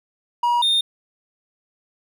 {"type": "tone pair in turn", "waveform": "triangle", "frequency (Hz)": [958, 3651], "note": ["A#5", "A#7"], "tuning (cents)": [47, -37], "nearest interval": "octave + major seventh", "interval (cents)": 2316, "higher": "second", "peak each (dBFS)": -14, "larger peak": "neither", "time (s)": [[0.43, 0.62], [0.62, 0.81]], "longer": "neither", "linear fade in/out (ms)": 5, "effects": []}